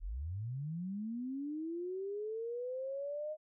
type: linear sweep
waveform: sine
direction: up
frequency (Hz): 34.93 to 622.3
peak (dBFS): -37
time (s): 0-3.37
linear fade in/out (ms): 50
effects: none